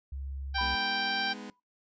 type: tone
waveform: sine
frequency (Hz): 68.1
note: C#2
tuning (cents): -30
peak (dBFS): -35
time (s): 0.12-0.75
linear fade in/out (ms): 5
type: harmonic tone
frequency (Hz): 784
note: G5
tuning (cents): 0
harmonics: 1 / 2 / 3 / 4 / 5 / 6 / 7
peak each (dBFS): -34 / -32 / -39 / -37 / -39 / -38 / -42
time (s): 0.54-1.34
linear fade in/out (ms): 20
type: tone with exponential decay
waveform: sine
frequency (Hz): 987.8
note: B5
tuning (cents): 0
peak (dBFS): -32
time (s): 0.58-1.6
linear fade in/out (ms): 5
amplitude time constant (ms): 220
type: chord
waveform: sawtooth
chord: G# minor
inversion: none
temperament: just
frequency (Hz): 207.7 / 249.2 / 311.5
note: G#3 / B3 / D#4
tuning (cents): 0 / +16 / +2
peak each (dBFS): -39 / -41 / -45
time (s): 0.61-1.5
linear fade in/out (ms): 2
effects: noise-tail reverb RT60 0.2 s tail -23 dB re dry + resampled to 16000 Hz